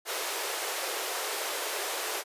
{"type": "high-pass noise", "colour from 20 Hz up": "pink", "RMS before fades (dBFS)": -33, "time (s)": [0.05, 2.24], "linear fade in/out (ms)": 50, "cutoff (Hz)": 380, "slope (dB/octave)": 48, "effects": ["resampled to 32000 Hz"]}